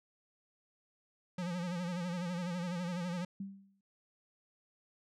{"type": "tone with vibrato", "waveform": "square", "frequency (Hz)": 176.5, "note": "F3", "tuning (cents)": 19, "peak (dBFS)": -36, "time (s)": [1.38, 3.25], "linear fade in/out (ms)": 5, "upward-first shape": "sine", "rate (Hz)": 12, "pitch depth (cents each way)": 74}
{"type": "tone with exponential decay", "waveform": "sine", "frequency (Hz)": 195.9, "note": "G3", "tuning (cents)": -1, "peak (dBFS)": -36, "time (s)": [3.4, 3.81], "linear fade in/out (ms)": 5, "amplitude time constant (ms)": 89}
{"effects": ["low-pass 7000 Hz 12 dB/octave"]}